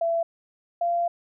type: tone pair in turn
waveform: sine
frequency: 670 / 689.2 Hz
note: E5 / F5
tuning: +28 / -23 cents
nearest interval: unison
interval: 49 cents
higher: second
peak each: -21 dBFS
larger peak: neither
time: 0.01-0.23 / 0.81-1.08 s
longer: second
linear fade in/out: 5 ms
effects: none